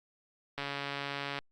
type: click train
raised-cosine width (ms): 0.3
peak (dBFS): -20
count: 115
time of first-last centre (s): 0.58-1.389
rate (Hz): 141
effects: Opus 48 kbps